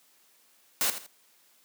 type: noise with echo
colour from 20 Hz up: white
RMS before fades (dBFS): -26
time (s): 0.81-0.9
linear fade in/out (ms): 0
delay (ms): 82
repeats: 2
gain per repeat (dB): -11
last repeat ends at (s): 1.064
effects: white hiss -63 dBFS RMS until 1.64 s + high-pass 200 Hz 12 dB/octave